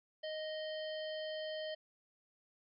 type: harmonic tone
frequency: 622.3 Hz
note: D#5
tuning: in tune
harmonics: 1 / 3 / 5 / 7 / 8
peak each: -40 / -50 / -48 / -53 / -59 dBFS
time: 0.23-1.75 s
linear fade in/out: 10 ms
effects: none